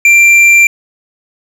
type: tone with tanh clipping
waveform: sine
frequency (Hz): 2364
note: D7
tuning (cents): +11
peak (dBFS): -4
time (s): 0.05-0.67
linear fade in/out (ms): 2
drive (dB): 8
effects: none